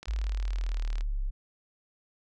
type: click train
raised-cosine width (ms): 0.2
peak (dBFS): -26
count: 38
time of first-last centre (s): 0.03-1.009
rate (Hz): 37.8
type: exponential sweep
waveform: sine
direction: down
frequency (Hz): 54 to 32.7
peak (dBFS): -27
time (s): 0.07-1.31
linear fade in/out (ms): 20
effects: none